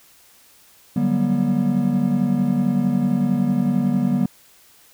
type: chord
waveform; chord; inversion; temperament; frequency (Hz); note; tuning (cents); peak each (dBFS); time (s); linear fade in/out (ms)
triangle; G major seventh; second; equal with one note detuned; 146.83 / 185 / 196 / 240.6; D3 / F#3 / G3 / B3; 0 / 0 / 0 / -45; -23 / -22 / -20 / -18; 0.96-4.26; 5
effects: white hiss -52 dBFS RMS until 4.93 s